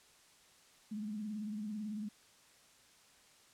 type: tone with vibrato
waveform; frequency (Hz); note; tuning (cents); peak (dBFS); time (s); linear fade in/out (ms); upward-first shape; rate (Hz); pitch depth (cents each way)
sine; 211.7; G#3; +33; -38; 0.91-2.09; 10; triangle; 18; 83
effects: white hiss -64 dBFS RMS until 3.53 s + low-pass 9000 Hz 12 dB/octave